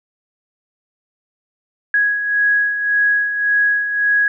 sine beating tone pair, 1661.2 / 1663 Hz, G#6 / G#6, 0 / +2 cents, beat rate 1.8 Hz, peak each -22 / -14 dBFS, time 1.94-4.28 s, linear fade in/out 2 ms, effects none

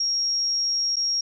sine tone with dropouts, 5588 Hz, F8, in tune, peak -21 dBFS, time 0-1.21 s, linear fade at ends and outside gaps 5 ms, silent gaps 0.959-0.966 s, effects none

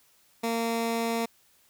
15% pulse tone, 229.9 Hz, A#3, 24 cents flat, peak -20 dBFS, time 0.43-1.26 s, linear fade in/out 10 ms, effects white hiss -63 dBFS RMS until 1.69 s

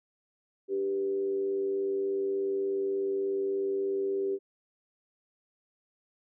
sine tone with frequency modulation, 392 Hz, G4, in tune, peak -27 dBFS, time 0.68-4.39 s, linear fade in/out 50 ms, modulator 96.6 Hz, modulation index 0.39, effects none

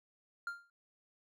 triangle tone with exponential decay, 1396.9 Hz, F6, in tune, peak -32 dBFS, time 0.47-0.7 s, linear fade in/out 2 ms, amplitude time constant 49 ms, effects none

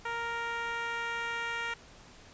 10% pulse tone with band-pass filter sweep, 466.2 Hz, A#4, in tune, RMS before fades -35 dBFS, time 0.05-1.74 s, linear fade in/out 5 ms, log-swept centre 1100 to 1800 Hz, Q 0.93, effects pink hiss -54 dBFS RMS until 2.33 s + resampled to 16000 Hz

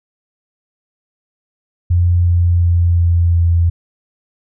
sine tone with pitch steps, 87.6 / 86.94 / 86.29 / 85.65 / 85.01 Hz, F2 / F2 / F2 / F2 / F2, +6 / -7 / -20 / -33 / -46 cents, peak -9 dBFS, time 1.9-3.7 s, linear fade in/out 10 ms, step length 360 ms, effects none

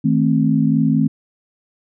sine chord, A diminished, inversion second, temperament just, 158.4 / 220 / 264 Hz, Eb3 / A3 / C4, +31 / 0 / +16 cents, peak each -17 dBFS, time 0.04-1.08 s, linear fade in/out 10 ms, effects none

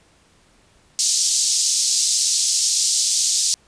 white band-pass noise, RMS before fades -19 dBFS, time 0.99-3.54 s, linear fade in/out 0 ms, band 4600 to 7700 Hz, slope 24 dB/octave, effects pink hiss -56 dBFS RMS until 3.67 s + resampled to 22050 Hz

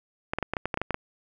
clicks, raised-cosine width 0.5 ms, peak -12 dBFS, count 11, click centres 0.335 / 0.386 / 0.427 / 0.536 / 0.568 / 0.656 / 0.742 / 0.774 / 0.816 / 0.907 / 0.944 s, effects none

